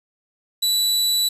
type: tone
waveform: sawtooth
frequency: 3951 Hz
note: B7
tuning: in tune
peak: -14 dBFS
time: 0.62-1.29 s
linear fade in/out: 10 ms
effects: resampled to 32000 Hz + 7-bit